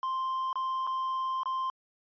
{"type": "tone with dropouts", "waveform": "triangle", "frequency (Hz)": 1047, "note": "C6", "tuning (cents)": 1, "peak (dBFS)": -27, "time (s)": [0.03, 1.7], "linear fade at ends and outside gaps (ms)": 1, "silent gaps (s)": [[0.529, 0.556], [0.868, 0.873], [1.433, 1.457]], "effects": ["resampled to 11025 Hz"]}